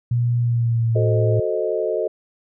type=tone with pitch glide; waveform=sine; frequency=120 to 111.96 Hz; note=B2 to A2; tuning=-49 to +31 cents; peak=-16 dBFS; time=0.11-1.4 s; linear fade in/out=5 ms; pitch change=-120 cents; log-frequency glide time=0.39-1.13 s
type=chord; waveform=sine; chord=F# diminished seventh; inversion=none; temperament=equal with one note detuned; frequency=368.5 / 440 / 523.3 / 622.3 Hz; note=F#4 / A4 / C5 / Eb5; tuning=-7 / 0 / 0 / 0 cents; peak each=-26 / -23 / -27 / -24 dBFS; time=0.95-2.08 s; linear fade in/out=10 ms
effects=none